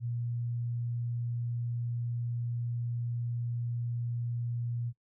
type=tone; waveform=sine; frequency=119.1 Hz; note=A#2; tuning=38 cents sharp; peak=-31 dBFS; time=0-4.93 s; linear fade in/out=50 ms; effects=noise-tail reverb RT60 0.1 s tail -22 dB re dry